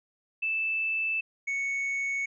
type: tone pair in turn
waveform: sine / triangle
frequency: 2637 / 2217 Hz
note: E7 / C#7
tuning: 0 / 0 cents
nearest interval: minor third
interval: 300 cents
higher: first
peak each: -26 dBFS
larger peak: neither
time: 0.42-1.21 / 1.47-2.26 s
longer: neither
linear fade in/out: 10 ms
effects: resampled to 22050 Hz